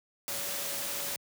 sine tone in noise, 568 Hz, C#5, 42 cents sharp, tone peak -46 dBFS, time 0.28-1.16 s, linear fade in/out 0 ms, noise white, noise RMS -35 dBFS, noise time 0.28-1.16 s, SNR -14 dB, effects high-pass 100 Hz 12 dB/octave

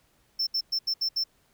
triangle tone bursts at uneven times, 5350 Hz, E8, 25 cents sharp, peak -23 dBFS, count 6, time 0.39-0.47 / 0.54-0.61 / 0.72-0.79 / 0.87-0.94 / 1.01-1.09 / 1.16-1.24 s, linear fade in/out 10 ms, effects pink hiss -66 dBFS RMS until 1.53 s

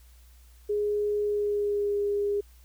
sine tone with pitch glide, 415.3 to 407.5 Hz, G#4 to G#4, 0 to -33 cents, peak -24 dBFS, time 0.69-2.41 s, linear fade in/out 10 ms, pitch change -33 cents, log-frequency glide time 1.23-1.97 s, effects added 60 Hz sine -51 dBFS peak until 2.64 s + white hiss -62 dBFS RMS until 2.64 s

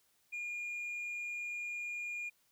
sine tone, 2423 Hz, D#7, 47 cents flat, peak -35 dBFS, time 0.32-2.3 s, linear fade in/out 20 ms, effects tanh soft clip ceiling -37 dBFS + white hiss -73 dBFS RMS until 2.51 s

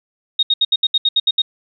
sine tone bursts, 3729 Hz, A#7, in tune, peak -11 dBFS, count 10, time 0.39-1.419 s, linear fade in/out 5 ms, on 39 ms, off 71 ms, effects none

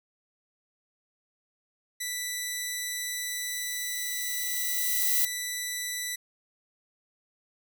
10% pulse tone, 1975.5 Hz, B6, in tune, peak -22 dBFS, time 2-6.16 s, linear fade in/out 10 ms
violet noise with exponential growth, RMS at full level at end -24 dBFS, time 2.21-5.25 s, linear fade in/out 1 ms, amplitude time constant 660 ms
effects none

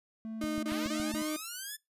triangle tone, 221.7 Hz, A3, 13 cents sharp, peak -35 dBFS, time 0.25-1.22 s, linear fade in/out 0 ms
35% pulse tone bursts, 307.3 Hz, D#4, 21 cents flat, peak -31 dBFS, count 4, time 0.41-1.365 s, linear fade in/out 5 ms, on 220 ms, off 25 ms
click train, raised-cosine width 5 ms, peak -32 dBFS, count 6, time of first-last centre 0.44-1.139 s, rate 7.15 Hz
5% pulse linear sweep, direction up, 275.3 to 1762 Hz, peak -28 dBFS, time 0.67-1.77 s, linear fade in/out 20 ms
effects noise-tail reverb RT60 0.2 s tail -23 dB re dry + resampled to 32000 Hz

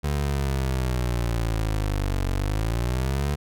25% pulse linear two-way sweep, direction down then up, 73.42 to 45.96 to 73.42 Hz, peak -19 dBFS, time 0.03-3.36 s, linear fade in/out 20 ms, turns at 2.3 s, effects none

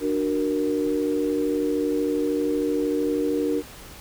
sine chord, D augmented, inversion none, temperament equal with one note detuned, 297.1 / 370 / 466.2 Hz, D4 / F#4 / A#4, +20 / 0 / 0 cents, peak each -24 / -28 / -25 dBFS, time 0-3.63 s, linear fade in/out 50 ms, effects pink hiss -43 dBFS RMS until 4 s

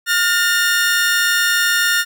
sawtooth tone pair together, 1420 / 1815.8 Hz, F6 / A#6, +28 / -46 cents, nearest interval major third, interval 426 cents, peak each -13 dBFS, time 0.06-2.05 s, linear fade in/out 50 ms, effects none

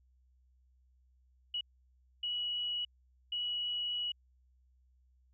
sine tone bursts at uneven times, 2926 Hz, F#7, 20 cents flat, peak -33 dBFS, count 3, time 1.54-1.61 / 2.23-2.85 / 3.32-4.12 s, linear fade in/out 5 ms, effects added 63 Hz sine -65 dBFS peak until 5.33 s

